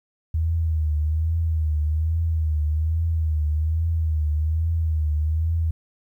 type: tone with vibrato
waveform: sine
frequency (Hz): 79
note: D#2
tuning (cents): +27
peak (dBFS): -19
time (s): 0.34-5.71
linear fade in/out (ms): 5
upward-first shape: triangle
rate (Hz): 1.2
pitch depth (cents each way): 89
effects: 10-bit